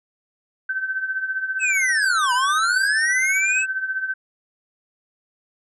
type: tone with tremolo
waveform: sine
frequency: 1540 Hz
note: G6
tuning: 31 cents flat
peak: -19 dBFS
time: 0.69-4.14 s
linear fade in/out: 5 ms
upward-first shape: triangle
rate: 15 Hz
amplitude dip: 75%
type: linear two-way sweep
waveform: square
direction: down then up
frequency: 2637 to 957 to 2637 Hz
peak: -19 dBFS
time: 1.59-3.66 s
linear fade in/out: 50 ms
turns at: 2.33 s
effects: resampled to 24000 Hz